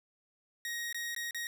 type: tone with dropouts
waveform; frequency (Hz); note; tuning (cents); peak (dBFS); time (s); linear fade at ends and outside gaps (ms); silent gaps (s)
sawtooth; 1881; A#6; +15; -32; 0.65-1.47; 1; 0.927-0.945 / 1.148-1.163 / 1.309-1.346
effects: none